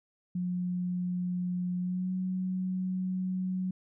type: tone with pitch glide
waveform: sine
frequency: 179.4 to 185.3 Hz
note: F3 to F#3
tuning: +47 to +3 cents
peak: -29 dBFS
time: 0.35-3.71 s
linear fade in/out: 5 ms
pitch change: +56 cents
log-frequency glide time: 1.79-2.12 s
effects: none